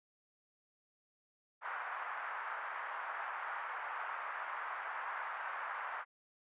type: band-pass noise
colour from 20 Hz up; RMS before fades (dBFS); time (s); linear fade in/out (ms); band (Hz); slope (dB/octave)
pink; -42; 1.61-6.05; 50; 900 to 1700; 24
effects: resampled to 8000 Hz